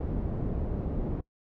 pink low-pass noise, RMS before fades -31 dBFS, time 0-1.21 s, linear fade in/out 10 ms, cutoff 390 Hz, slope 12 dB/octave, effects noise-tail reverb RT60 0.1 s tail -21 dB re dry

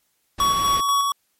pink low-pass noise, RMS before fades -32 dBFS, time 0.38-0.81 s, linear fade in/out 10 ms, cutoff 4800 Hz, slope 12 dB/octave
square tone with tremolo, 1124 Hz, C#6, 24 cents sharp, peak -17 dBFS, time 0.4-1.12 s, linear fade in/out 2 ms, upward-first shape square, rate 4.1 Hz, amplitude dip 30%
effects white hiss -68 dBFS RMS until 1.39 s + MP3 64 kbps

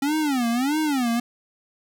square tone with vibrato, 269.3 Hz, C#4, 50 cents flat, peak -21 dBFS, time 0.02-1.2 s, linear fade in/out 5 ms, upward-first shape sine, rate 1.6 Hz, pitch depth 260 cents each way, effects none

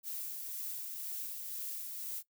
violet noise with tremolo, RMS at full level -40 dBFS, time 0.03-2.23 s, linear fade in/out 50 ms, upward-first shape sine, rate 2 Hz, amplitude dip 30%, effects noise-tail reverb RT60 0.1 s tail -18 dB re dry

